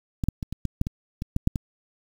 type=clicks; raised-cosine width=5 ms; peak=-14 / -8 / -17 / -19 / -14 / -9 / -16 / -17 / -10 / -6 / -14 dBFS; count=11; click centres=0.238 / 0.286 / 0.428 / 0.526 / 0.653 / 0.814 / 0.869 / 1.221 / 1.364 / 1.474 / 1.558 s; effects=7-bit